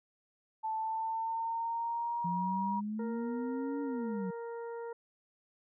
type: tone with pitch glide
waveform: sine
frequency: 880 to 954.1 Hz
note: A5 to A#5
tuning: 0 to +40 cents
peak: -32 dBFS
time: 0.63-2.81 s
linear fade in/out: 20 ms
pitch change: +140 cents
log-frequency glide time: 0.75-2.37 s
type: exponential two-way sweep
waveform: sine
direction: up then down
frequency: 171.8 to 285.4 to 179.3 Hz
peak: -34 dBFS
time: 2.24-4.31 s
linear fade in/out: 10 ms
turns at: 3.82 s
type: harmonic tone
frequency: 466.2 Hz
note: A#4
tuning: in tune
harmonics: 1 / 2 / 3 / 4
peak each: -39 / -46 / -54 / -60 dBFS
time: 2.99-4.93 s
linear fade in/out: 5 ms
effects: none